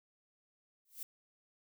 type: noise with exponential growth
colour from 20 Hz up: violet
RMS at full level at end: -39 dBFS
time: 0.85-1.03 s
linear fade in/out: 2 ms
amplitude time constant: 37 ms
effects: none